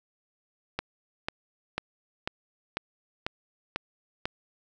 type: click train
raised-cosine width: 0.3 ms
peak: -13 dBFS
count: 8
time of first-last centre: 0.79-4.255 s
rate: 2.02 Hz
effects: none